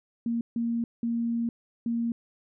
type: tone bursts at uneven times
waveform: sine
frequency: 233.1 Hz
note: A#3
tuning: in tune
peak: -25 dBFS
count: 4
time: 0.26-0.41 / 0.56-0.84 / 1.03-1.49 / 1.86-2.12 s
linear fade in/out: 2 ms
effects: none